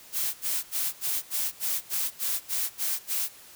blue noise bursts, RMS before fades -28 dBFS, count 11, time 0.12-3.29 s, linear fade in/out 50 ms, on 220 ms, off 75 ms, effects white hiss -50 dBFS RMS until 3.55 s

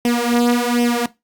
sawtooth tone with flanger, 240 Hz, B3, 49 cents flat, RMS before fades -17 dBFS, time 0.05-1.06 s, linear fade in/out 2 ms, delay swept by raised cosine 0.35 to 4.45 ms, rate 1.3 Hz, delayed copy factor +0.8, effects noise-tail reverb RT60 0.2 s tail -18 dB re dry + Opus 48 kbps

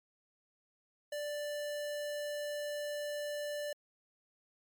square tone, 588 Hz, D5, 2 cents sharp, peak -37 dBFS, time 1.12-3.73 s, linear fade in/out 5 ms, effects MP3 96 kbps

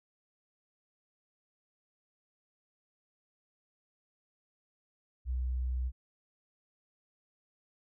sine tone, 62.9 Hz, B1, 32 cents sharp, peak -30 dBFS, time 5.25-5.92 s, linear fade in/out 50 ms, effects none

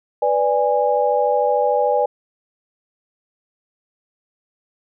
sine chord, G# diminished, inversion first, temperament equal with one note detuned, 493.9 / 587.3 / 823 Hz, B4 / D5 / G#5, 0 / 0 / -16 cents, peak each -19 dBFS, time 0.22-2.06 s, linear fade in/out 5 ms, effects none

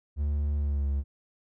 triangle tone with pitch glide, 73 to 69.86 Hz, D2 to C#2, -10 to +14 cents, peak -23 dBFS, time 0.16-1.04 s, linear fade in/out 50 ms, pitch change -76 cents, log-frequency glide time 0.58-0.87 s, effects none

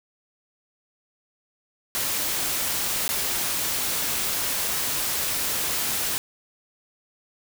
white noise with dropouts, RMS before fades -26 dBFS, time 1.95-6.18 s, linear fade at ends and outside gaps 0 ms, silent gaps 3.079-3.09 s, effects none

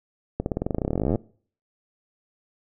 accelerating click train, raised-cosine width 2 ms, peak -11 dBFS, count 29, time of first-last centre 0.4-1.157 s, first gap 61 ms, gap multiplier 0.93, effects noise-tail reverb RT60 0.5 s tail -23 dB re dry

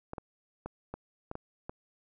clicks, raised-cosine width 1 ms, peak -24 dBFS, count 7, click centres 0.134 / 0.182 / 0.66 / 0.94 / 1.314 / 1.354 / 1.695 s, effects none

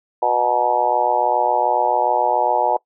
harmonic tone with a mistuned harmonic, 122.7 Hz, B2, 11 cents flat, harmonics 3 / 4 / 5 / 6 / 7 / 8, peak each -29 / -24 / -22 / -21 / -19 / -22 dBFS, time 0.22-2.77 s, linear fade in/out 5 ms, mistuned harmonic 8, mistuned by -64 cents, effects noise-tail reverb RT60 0.1 s tail -23 dB re dry

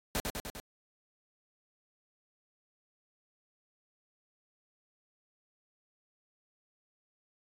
pink noise with echo, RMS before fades -32 dBFS, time 0.15-0.2 s, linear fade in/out 0 ms, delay 100 ms, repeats 4, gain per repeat -3 dB, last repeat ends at 0.6 s, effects AAC 48 kbps

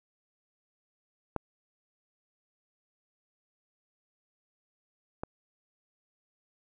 clicks, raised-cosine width 1 ms, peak -16 / -20 dBFS, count 2, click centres 1.363 / 5.235 s, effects none

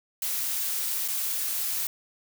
blue noise with dropouts, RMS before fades -29 dBFS, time 0.22-1.87 s, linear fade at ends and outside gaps 2 ms, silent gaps 1.079-1.084 s, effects none

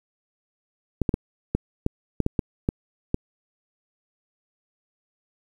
clicks, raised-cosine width 3 ms, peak -8 dBFS, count 10, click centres 1.017 / 1.092 / 1.141 / 1.55 / 1.864 / 2.203 / 2.264 / 2.392 / 2.689 / 3.144 s, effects 8-bit

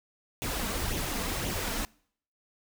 pink noise with flanger, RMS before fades -32 dBFS, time 0.42-1.85 s, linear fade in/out 0 ms, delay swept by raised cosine 0.3 to 4.5 ms, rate 1.9 Hz, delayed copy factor +0.55, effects noise-tail reverb RT60 0.6 s tail -25 dB re dry

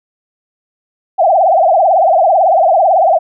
sine tone with vibrato, 706 Hz, F5, 19 cents sharp, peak -6 dBFS, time 1.18-3.19 s, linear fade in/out 20 ms, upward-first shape triangle, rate 18 Hz, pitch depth 240 cents each way, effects none

